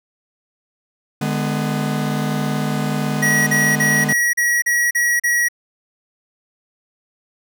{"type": "chord", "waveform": "45% pulse", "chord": "G# diminished", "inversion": "second", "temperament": "just", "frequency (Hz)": [149.51, 207.7, 249.2], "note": ["D3", "G#3", "B3"], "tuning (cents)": [31, 0, 16], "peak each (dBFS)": [-22, -23, -25], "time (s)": [1.21, 4.13], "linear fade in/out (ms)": 5}
{"type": "tone bursts", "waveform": "square", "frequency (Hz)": 1914, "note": "A#6", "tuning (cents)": 45, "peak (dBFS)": -15, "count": 8, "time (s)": [3.22, 5.486], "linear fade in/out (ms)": 10, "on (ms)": 250, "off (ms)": 38}
{"effects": []}